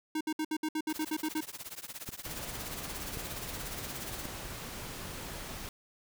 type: tone bursts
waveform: square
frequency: 311.1 Hz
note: D#4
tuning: in tune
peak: -31 dBFS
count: 11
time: 0.15-1.408 s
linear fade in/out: 5 ms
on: 58 ms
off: 62 ms
type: noise with tremolo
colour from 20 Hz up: white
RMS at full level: -40 dBFS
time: 0.89-4.26 s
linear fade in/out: 5 ms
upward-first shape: triangle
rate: 17 Hz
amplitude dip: 100%
type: click train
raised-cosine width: 3 ms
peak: -28 dBFS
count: 3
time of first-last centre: 2.09-4.255 s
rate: 0.924 Hz
type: noise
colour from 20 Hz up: pink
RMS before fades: -42 dBFS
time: 2.25-5.69 s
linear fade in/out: 2 ms
effects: none